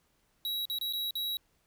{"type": "tone with dropouts", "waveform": "square", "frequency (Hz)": 3873, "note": "B7", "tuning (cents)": -35, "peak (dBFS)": -32, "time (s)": [0.45, 1.37], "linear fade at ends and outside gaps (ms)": 1, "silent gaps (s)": [[0.654, 0.699], [0.786, 0.812], [0.926, 0.934], [1.108, 1.154]], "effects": ["pink hiss -72 dBFS RMS until 1.66 s"]}